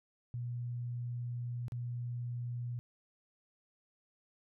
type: tone with dropouts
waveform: sine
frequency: 121 Hz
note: B2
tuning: 35 cents flat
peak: -36 dBFS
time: 0.34-2.79 s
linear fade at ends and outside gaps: 0 ms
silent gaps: 1.682-1.721 s
effects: none